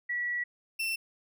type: tone pair in turn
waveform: sine / 35% pulse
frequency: 1939 / 2687 Hz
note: B6 / E7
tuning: -32 / +33 cents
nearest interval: tritone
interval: 565 cents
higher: second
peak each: -29 / -28 dBFS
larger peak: second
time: 0.09-0.44 / 0.79-0.96 s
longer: first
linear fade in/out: 10 ms
effects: none